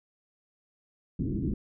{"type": "low-pass noise", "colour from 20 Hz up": "white", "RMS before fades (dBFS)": -30, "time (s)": [1.19, 1.54], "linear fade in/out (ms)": 5, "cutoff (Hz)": 330, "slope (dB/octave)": 48, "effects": []}